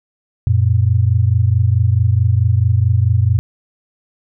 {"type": "tone pair together", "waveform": "sine", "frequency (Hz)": [91.94, 116.54], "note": ["F#2", "A#2"], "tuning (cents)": [-10, 0], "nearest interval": "major third", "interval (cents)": 410, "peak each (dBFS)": -13, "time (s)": [0.47, 3.39], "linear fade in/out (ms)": 0, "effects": []}